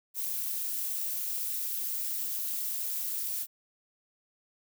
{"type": "noise with amplitude modulation", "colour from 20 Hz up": "violet", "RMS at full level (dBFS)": -30, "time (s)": [0.14, 3.47], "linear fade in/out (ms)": 50, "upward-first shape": "sine", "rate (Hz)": 270, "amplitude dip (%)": 75, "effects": []}